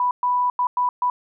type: tone bursts at uneven times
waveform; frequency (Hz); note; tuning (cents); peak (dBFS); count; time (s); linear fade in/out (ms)
sine; 987.8; B5; 0; -17; 5; 0-0.11 / 0.23-0.5 / 0.59-0.67 / 0.77-0.89 / 1.02-1.1; 2
effects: none